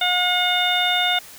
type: harmonic tone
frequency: 720 Hz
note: F#5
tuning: 47 cents flat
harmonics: 1 / 2 / 3 / 4 / 5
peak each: -23 / -25 / -25 / -25 / -21 dBFS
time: 0.01-1.19 s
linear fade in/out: 5 ms
effects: white hiss -42 dBFS RMS until 1.38 s